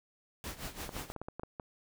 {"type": "noise with tremolo", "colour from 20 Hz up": "pink", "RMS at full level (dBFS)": -40, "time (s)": [0.44, 1.12], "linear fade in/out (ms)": 0, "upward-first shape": "sine", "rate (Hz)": 5.9, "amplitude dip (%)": 80}
{"type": "clicks", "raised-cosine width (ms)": 1, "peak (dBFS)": -26, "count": 9, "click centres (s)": [0.892, 0.966, 1.101, 1.163, 1.216, 1.285, 1.396, 1.434, 1.598]}
{"effects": []}